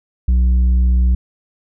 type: tone with tanh clipping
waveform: sine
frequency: 61.74 Hz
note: B1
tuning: in tune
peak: -11 dBFS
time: 0.28-1.15 s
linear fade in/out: 5 ms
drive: 5 dB
effects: none